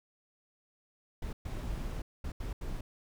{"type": "noise bursts at uneven times", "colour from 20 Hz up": "brown", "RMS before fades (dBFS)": -37, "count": 5, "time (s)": [[1.22, 1.33], [1.45, 2.02], [2.24, 2.32], [2.4, 2.53], [2.61, 2.81]], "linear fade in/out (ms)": 5, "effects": []}